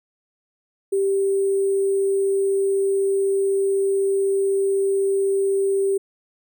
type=tone with sample-and-hold; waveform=sine; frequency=392 Hz; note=G4; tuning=in tune; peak=-17 dBFS; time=0.92-5.98 s; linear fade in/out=10 ms; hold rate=8820 Hz; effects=none